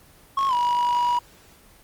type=tone with pitch glide; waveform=triangle; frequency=1093 to 968.1 Hz; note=C#6 to B5; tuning=-25 to -35 cents; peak=-17 dBFS; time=0.37-1.19 s; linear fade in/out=5 ms; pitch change=-210 cents; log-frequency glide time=0.48-0.54 s
type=click train; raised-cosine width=0.2 ms; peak=-19 dBFS; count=40; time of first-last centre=0.39-1.168 s; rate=50.1 Hz
effects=pink hiss -52 dBFS RMS until 1.83 s + Opus 24 kbps